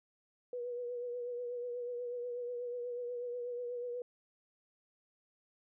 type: tone with vibrato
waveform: sine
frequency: 486.4 Hz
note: B4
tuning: 26 cents flat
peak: -37 dBFS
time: 0.53-4.02 s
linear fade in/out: 2 ms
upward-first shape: triangle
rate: 8.2 Hz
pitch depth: 39 cents each way
effects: none